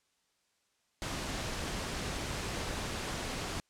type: noise with amplitude modulation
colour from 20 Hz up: pink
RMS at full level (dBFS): -35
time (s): 1.02-3.6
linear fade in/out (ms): 0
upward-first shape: sine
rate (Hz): 243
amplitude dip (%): 40
effects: white hiss -75 dBFS RMS until 3.69 s + low-pass 8000 Hz 12 dB/octave